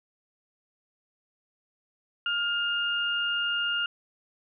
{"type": "tone pair together", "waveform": "sine", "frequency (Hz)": [1411.6, 2825], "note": ["F6", "F7"], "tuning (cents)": [18, 19], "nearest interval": "octave", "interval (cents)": 1201, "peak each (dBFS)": -28, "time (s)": [2.26, 3.86], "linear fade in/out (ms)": 2, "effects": []}